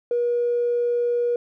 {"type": "tone with tanh clipping", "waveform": "triangle", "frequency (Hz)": 480, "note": "B4", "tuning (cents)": -49, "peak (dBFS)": -19, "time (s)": [0.11, 1.36], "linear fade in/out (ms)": 2, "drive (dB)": 4, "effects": []}